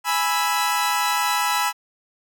sawtooth chord, E major, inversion first, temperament equal, 830.6 / 987.8 / 1318.5 Hz, G#5 / B5 / E6, 0 / 0 / 0 cents, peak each -21 / -19 / -21 dBFS, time 0.04-1.73 s, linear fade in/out 50 ms, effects none

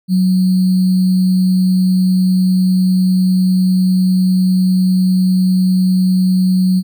sine tone with sample-and-hold, 185 Hz, F#3, in tune, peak -9 dBFS, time 0.08-6.83 s, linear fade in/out 50 ms, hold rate 4410 Hz, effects none

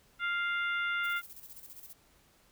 harmonic tone, 698.5 Hz, F5, in tune, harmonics 2 / 3 / 4 / 5, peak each -31 / -36 / -42 / -44 dBFS, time 0.19-1.22 s, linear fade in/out 50 ms
violet noise with tremolo, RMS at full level -48 dBFS, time 1.03-1.94 s, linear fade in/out 20 ms, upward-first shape square, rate 15 Hz, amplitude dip 60%
effects pink hiss -65 dBFS RMS until 2.51 s

